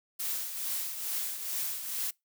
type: noise with tremolo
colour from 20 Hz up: blue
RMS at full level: -32 dBFS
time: 0.19-2.11 s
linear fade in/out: 10 ms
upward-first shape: triangle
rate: 2.3 Hz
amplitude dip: 60%
effects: noise-tail reverb RT60 0.2 s tail -25 dB re dry